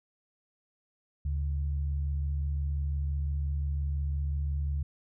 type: tone pair together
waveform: sine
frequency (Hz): 73.42 / 139.2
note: D2 / C#3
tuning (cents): 0 / +8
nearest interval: major seventh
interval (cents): 1108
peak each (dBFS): -28 / -38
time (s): 1.25-4.83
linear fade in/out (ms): 5
effects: none